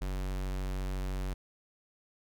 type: tone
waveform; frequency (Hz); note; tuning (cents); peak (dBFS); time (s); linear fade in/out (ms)
square; 47.02; F#1; +29; -33; 0.01-1.34; 10
effects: none